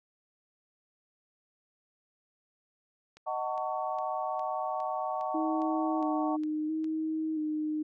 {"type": "click train", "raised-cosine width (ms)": 0.2, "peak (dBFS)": -35, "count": 10, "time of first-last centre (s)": [3.17, 6.843], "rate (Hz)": 2.45}
{"type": "chord", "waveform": "sine", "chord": "D# half-diminished seventh", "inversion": "none", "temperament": "just", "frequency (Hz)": [622.3, 746.7, 896, 1120.1], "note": ["D#5", "F#5", "A5", "C#6"], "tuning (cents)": [0, 16, 31, 18], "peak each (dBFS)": [-36, -34, -37, -37], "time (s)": [3.26, 6.37], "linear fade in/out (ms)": 20}
{"type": "tone with vibrato", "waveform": "sine", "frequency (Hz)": 311.1, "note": "D#4", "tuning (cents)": 0, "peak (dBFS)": -29, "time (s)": [5.34, 7.83], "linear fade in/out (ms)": 10, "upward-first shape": "square", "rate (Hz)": 0.74, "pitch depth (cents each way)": 25}
{"effects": []}